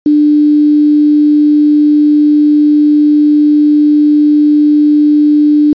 sine tone with quantisation, 297.5 Hz, D4, 22 cents sharp, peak -4 dBFS, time 0.06-5.73 s, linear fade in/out 2 ms, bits 5, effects resampled to 11025 Hz

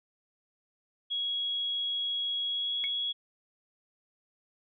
sine tone with pitch glide, 3322 to 3341 Hz, G#7 to G#7, 0 to +10 cents, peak -29 dBFS, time 1.1-3.13 s, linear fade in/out 20 ms, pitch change +10 cents, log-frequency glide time 2.46-2.75 s
sine tone with exponential decay, 2217 Hz, C#7, in tune, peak -29 dBFS, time 2.84-2.91 s, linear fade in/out 0 ms, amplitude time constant 15 ms
effects none

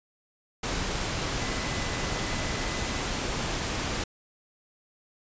sine tone in noise, 2009 Hz, B6, 29 cents sharp, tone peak -41 dBFS, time 1.4-3.02 s, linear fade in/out 5 ms, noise pink, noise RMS -30 dBFS, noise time 0.63-4.04 s, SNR -14 dB, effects resampled to 16000 Hz

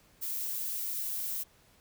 violet noise, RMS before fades -35 dBFS, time 0.21-1.44 s, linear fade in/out 20 ms, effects pink hiss -63 dBFS RMS until 1.8 s

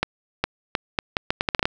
accelerating click train, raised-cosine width 0.3 ms, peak -4 dBFS, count 12, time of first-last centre 0.03-1.655 s, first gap 410 ms, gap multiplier 0.76, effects none

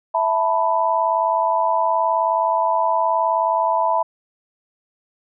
sine chord, E suspended fourth, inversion none, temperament equal with one note detuned, 659.3 / 888.7 / 987.8 Hz, E5 / A5 / B5, 0 / +17 / 0 cents, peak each -21 / -21 / -19 dBFS, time 0.14-4.03 s, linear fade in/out 10 ms, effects none

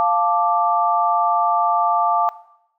sine chord, D minor, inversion first, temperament equal, 698.5 / 880 / 1174.7 Hz, F5 / A5 / D6, 0 / 0 / 0 cents, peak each -19 / -19 / -19 dBFS, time 0-2.29 s, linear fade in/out 0 ms, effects noise-tail reverb RT60 0.8 s tail -18 dB re dry

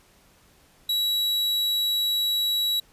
45% pulse tone, 3900 Hz, B7, 23 cents flat, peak -22 dBFS, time 0.89-2.8 s, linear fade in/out 5 ms, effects pink hiss -58 dBFS RMS until 2.92 s + resampled to 32000 Hz

